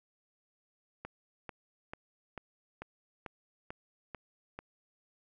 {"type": "click train", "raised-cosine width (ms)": 0.5, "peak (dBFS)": -26, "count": 9, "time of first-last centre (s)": [1.05, 4.59], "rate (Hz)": 2.26, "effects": []}